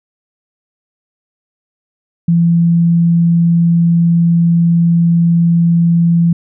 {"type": "tone", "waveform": "sine", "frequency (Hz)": 169.2, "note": "E3", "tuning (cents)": 45, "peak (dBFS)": -7, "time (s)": [2.28, 6.33], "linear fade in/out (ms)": 5, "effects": []}